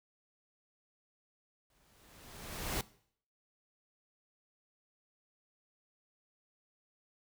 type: noise with exponential growth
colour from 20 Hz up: pink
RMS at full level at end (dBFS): -34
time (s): 1.7-2.81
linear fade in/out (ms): 2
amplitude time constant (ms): 240
effects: noise-tail reverb RT60 0.6 s tail -20 dB re dry